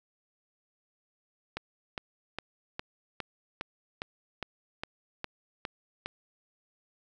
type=click train; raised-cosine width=0.3 ms; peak=-18 dBFS; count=12; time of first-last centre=1.57-6.06 s; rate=2.45 Hz; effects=none